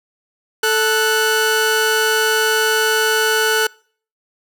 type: tone pair together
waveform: sawtooth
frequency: 440 / 1480 Hz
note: A4 / F#6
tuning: 0 / 0 cents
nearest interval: octave + major sixth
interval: 2100 cents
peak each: -13 dBFS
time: 0.63-3.67 s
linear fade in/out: 5 ms
effects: noise-tail reverb RT60 0.5 s tail -26 dB re dry